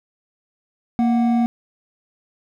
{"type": "tone pair together", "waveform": "triangle", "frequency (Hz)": [233.1, 740], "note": ["A#3", "F#5"], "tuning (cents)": [0, 0], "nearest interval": "octave + minor sixth", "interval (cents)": 2000, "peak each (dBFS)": [-13, -23], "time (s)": [0.99, 1.46], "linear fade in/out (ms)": 0, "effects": []}